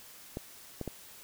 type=clicks; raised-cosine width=2 ms; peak=-22 dBFS; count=3; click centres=0.371 / 0.813 / 0.877 s; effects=white hiss -52 dBFS RMS until 1.23 s